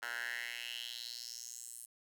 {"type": "tone with high-pass filter sweep", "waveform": "10% pulse", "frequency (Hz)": 119.2, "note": "A#2", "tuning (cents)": 39, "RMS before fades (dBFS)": -44, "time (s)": [0.02, 1.86], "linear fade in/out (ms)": 10, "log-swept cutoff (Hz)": [1300, 9700], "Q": 4.2, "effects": []}